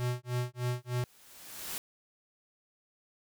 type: tone with tremolo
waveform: square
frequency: 123.47 Hz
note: B2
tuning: in tune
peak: -29 dBFS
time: 0-1.04 s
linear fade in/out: 0 ms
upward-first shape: sine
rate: 3.3 Hz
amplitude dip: 100%
type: noise with exponential growth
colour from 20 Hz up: white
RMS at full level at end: -36 dBFS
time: 0.76-1.78 s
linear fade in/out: 0 ms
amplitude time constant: 220 ms
effects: none